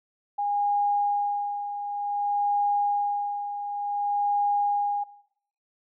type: tone with tremolo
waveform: sine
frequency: 817 Hz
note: G#5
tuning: 29 cents flat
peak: -21 dBFS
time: 0.38-5.04 s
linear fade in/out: 10 ms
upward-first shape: sine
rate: 0.55 Hz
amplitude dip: 65%
effects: noise-tail reverb RT60 0.7 s tail -17 dB re dry